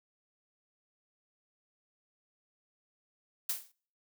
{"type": "noise with exponential decay", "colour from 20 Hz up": "blue", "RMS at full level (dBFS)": -29, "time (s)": [3.49, 3.72], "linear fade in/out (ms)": 5, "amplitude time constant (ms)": 48, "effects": ["noise-tail reverb RT60 0.5 s tail -26 dB re dry"]}